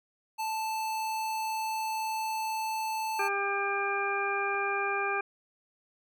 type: tone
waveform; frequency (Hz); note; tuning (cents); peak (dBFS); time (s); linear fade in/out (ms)
square; 879; A5; -2; -31; 0.38-3.29; 20
type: harmonic tone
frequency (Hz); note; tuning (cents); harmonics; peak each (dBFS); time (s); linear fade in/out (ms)
398.9; G4; +30; 1 / 2 / 3 / 4 / 6; -34 / -34 / -34 / -34 / -34; 3.19-5.21; 5
type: clicks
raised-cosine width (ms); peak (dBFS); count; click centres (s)
0.5; -36; 2; 4.545 / 4.548
effects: none